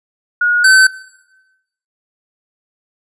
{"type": "tone pair in turn", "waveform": ["sine", "square"], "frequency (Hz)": [1445, 1530.9], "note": ["F#6", "G6"], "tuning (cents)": [-41, -41], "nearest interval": "minor second", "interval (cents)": 100, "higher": "second", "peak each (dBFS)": [-10, -6], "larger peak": "second", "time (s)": [[0.41, 0.64], [0.64, 0.87]], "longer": "neither", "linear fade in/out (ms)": 5, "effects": ["noise-tail reverb RT60 1.0 s tail -20 dB re dry", "resampled to 24000 Hz"]}